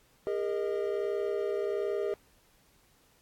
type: chord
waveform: triangle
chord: Ab suspended second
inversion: none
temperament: equal with one note detuned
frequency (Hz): 404.9 / 466.2 / 622.3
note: Ab4 / Bb4 / Eb5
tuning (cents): -44 / 0 / 0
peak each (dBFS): -29 / -33 / -34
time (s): 0.27-2.14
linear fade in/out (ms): 0
effects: pink hiss -65 dBFS RMS until 3.21 s + AAC 64 kbps